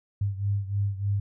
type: beating tone pair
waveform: sine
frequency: 99.5 / 102.8 Hz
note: G2 / G#2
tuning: +26 / -17 cents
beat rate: 3.3 Hz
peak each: -26 / -30 dBFS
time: 0.21-1.2 s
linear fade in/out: 5 ms
effects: none